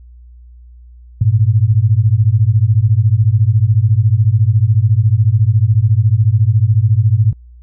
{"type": "beating tone pair", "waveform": "sine", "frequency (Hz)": [101.7, 115.7], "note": ["G#2", "A#2"], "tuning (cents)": [-36, -13], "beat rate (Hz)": 14, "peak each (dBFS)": -11, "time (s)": [1.21, 7.33], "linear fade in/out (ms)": 5, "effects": ["added 60 Hz sine -36 dBFS peak until 7.62 s"]}